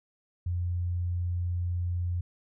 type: tone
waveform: sine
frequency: 88 Hz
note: F2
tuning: 14 cents sharp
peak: -27 dBFS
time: 0.46-2.21 s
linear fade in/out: 5 ms
effects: none